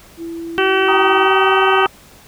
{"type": "tone with pitch glide", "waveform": "sine", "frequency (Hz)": [333.3, 329.7], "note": ["E4", "E4"], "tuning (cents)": [19, 0], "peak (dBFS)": -24, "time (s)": [0.17, 1.29], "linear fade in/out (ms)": 50, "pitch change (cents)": -19, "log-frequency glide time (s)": [0.94, 1.17]}
{"type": "harmonic tone", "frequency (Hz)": 382.4, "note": "G4", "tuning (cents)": -43, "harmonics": [1, 2, 3, 4, 5, 6, 7, 8], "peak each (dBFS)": [-15, -22, -22, -19, -27, -29, -22, -24], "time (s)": [0.58, 1.86], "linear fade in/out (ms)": 0}
{"type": "chord", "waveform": "sine", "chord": "Eb major", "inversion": "first", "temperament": "equal", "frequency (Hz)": [784, 932.3, 1244.5], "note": ["G5", "Bb5", "Eb6"], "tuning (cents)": [0, 0, 0], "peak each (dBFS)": [-20, -21, -17], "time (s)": [0.88, 1.87], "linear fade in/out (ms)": 5}
{"effects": ["pink hiss -44 dBFS RMS until 2.27 s"]}